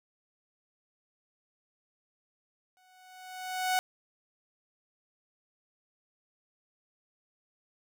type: tone with exponential growth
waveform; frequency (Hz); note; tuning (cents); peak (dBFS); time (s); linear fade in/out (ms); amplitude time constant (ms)
sawtooth; 741; F#5; +2; -20; 2.77-3.79; 0; 220
effects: none